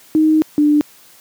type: tone pair in turn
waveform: sine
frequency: 312.1 / 296.7 Hz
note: D#4 / D4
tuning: +5 / +18 cents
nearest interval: minor second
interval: 87 cents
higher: first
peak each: -9 dBFS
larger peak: neither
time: 0.15-0.42 / 0.58-0.81 s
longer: first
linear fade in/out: 0 ms
effects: white hiss -46 dBFS RMS until 1.2 s + high-pass 100 Hz 12 dB/octave